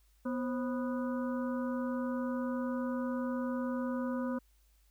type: harmonic tone with a mistuned harmonic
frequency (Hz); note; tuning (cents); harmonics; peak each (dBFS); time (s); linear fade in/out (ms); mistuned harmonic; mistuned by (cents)
246.9; B3; 0; 1 / 2 / 4 / 5 / 6; -33 / -39 / -45 / -47 / -49; 0.25-4.39; 10; 2; +120
effects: added 51 Hz sine -64 dBFS peak until 4.9 s + white hiss -73 dBFS RMS until 4.9 s